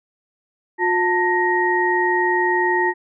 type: tone cluster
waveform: sine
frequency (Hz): 357.9 / 890 / 1877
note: F4 / A5 / A#6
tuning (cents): +42 / +20 / +11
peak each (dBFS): -20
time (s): 0.78-2.94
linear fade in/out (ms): 50
effects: none